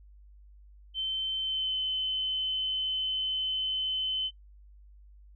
sine tone with pitch glide, 3086 to 3051 Hz, G7 to G7, -28 to -48 cents, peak -28 dBFS, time 0.94-4.31 s, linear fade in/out 50 ms, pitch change -20 cents, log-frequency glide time 1.41-1.76 s, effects noise-tail reverb RT60 0.1 s tail -18 dB re dry + added 50 Hz sine -51 dBFS peak until 5.35 s

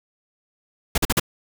pink noise bursts, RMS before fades -18 dBFS, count 4, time 0.95-1.198 s, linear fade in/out 5 ms, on 29 ms, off 44 ms, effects none

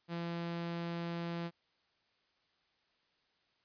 sawtooth tone, 170 Hz, F3, 46 cents flat, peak -33 dBFS, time 0.08-1.51 s, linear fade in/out 50 ms, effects white hiss -75 dBFS RMS until 3.64 s + resampled to 11025 Hz

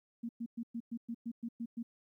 sine tone bursts, 233.1 Hz, A#3, in tune, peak -36 dBFS, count 10, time 0.23-1.83 s, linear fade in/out 10 ms, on 61 ms, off 110 ms, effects 13-bit

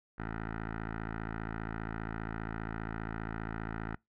10% pulse tone with low-pass filter, 55 Hz, A1, in tune, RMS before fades -39 dBFS, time 0.18-3.96 s, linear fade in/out 10 ms, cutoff 1600 Hz, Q 3.6, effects noise-tail reverb RT60 0.2 s tail -26 dB re dry

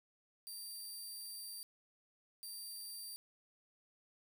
15% pulse tone bursts at uneven times, 4699 Hz, D8, in tune, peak -39 dBFS, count 2, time 0.47-1.63 / 2.43-3.16 s, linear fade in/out 0 ms, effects 11-bit

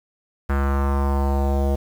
square tone with low-pass filter sweep, 69.3 Hz, C#2, in tune, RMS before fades -20 dBFS, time 0.49-1.76 s, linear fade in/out 10 ms, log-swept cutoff 1500 to 620 Hz, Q 2.7, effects 7-bit

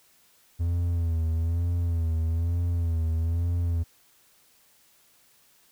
triangle tone with vibrato, 83.7 Hz, E2, 27 cents sharp, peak -21 dBFS, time 0.59-3.84 s, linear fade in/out 20 ms, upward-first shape sine, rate 1.1 Hz, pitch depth 59 cents each way, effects white hiss -61 dBFS RMS until 5.71 s

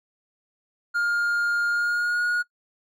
triangle tone with pitch glide, 1412 to 1443.3 Hz, F6 to F#6, +19 to -43 cents, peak -19 dBFS, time 0.94-2.43 s, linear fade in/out 20 ms, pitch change +38 cents, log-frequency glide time 1.69-2.23 s, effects noise-tail reverb RT60 0.1 s tail -22 dB re dry

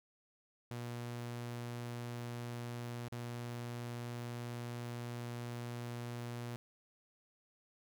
sawtooth tone with dropouts, 119.8 Hz, A#2, 48 cents sharp, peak -37 dBFS, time 0.71-6.56 s, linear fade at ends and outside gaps 0 ms, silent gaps 3.083-3.122 s, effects none

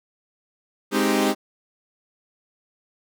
sawtooth chord, Ab major seventh, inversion none, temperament equal, 207.7 / 261.6 / 311.1 / 392 Hz, Ab3 / C4 / Eb4 / G4, 0 / 0 / 0 / 0 cents, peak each -20 dBFS, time 0.91-1.35 s, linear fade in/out 50 ms, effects none

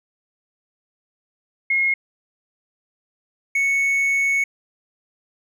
sine / triangle tone pair in turn, 2156 / 2213 Hz, C#7 / C#7, -49 / -3 cents, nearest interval unison, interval 46 cents, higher second, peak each -16 / -15 dBFS, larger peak second, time 1.7-1.94 / 3.55-4.44 s, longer second, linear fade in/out 5 ms, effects none

